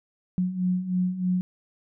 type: beating tone pair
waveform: sine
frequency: 180 / 183.2 Hz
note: F#3 / F#3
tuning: -47 / -17 cents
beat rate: 3.2 Hz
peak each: -29 / -24 dBFS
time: 0.38-1.41 s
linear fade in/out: 0 ms
effects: none